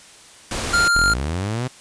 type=noise; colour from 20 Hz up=pink; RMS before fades=-25 dBFS; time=0.51-0.88 s; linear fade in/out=2 ms
type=tone; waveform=square; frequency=1396.9 Hz; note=F6; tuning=in tune; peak=-15 dBFS; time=0.73-1.14 s; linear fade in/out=10 ms
type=linear sweep; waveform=sawtooth; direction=up; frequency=33.54 to 130.81 Hz; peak=-18 dBFS; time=0.95-1.68 s; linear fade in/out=10 ms
effects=white hiss -45 dBFS RMS until 1.8 s + resampled to 22050 Hz